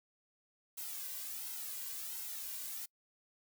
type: noise with flanger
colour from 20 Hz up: blue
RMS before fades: -43 dBFS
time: 0.77-2.86 s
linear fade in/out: 10 ms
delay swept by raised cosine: 1.7 to 2.32 ms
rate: 1.4 Hz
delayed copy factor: -0.95
effects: noise-tail reverb RT60 0.1 s tail -26 dB re dry